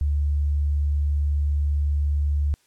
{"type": "tone", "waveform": "sine", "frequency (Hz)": 72.7, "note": "D2", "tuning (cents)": -17, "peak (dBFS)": -19, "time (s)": [0.01, 2.54], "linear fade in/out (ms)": 0, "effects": ["white hiss -63 dBFS RMS until 2.66 s", "low-pass 10000 Hz 12 dB/octave"]}